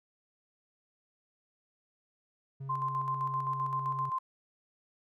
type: tone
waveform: triangle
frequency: 135.9 Hz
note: C#3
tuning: 34 cents flat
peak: -36 dBFS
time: 2.6-4.1 s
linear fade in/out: 10 ms
type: tone with tremolo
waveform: sine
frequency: 1044 Hz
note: C6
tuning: 4 cents flat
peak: -29 dBFS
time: 2.69-4.19 s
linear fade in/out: 10 ms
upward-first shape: square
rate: 7.7 Hz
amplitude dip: 45%
effects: none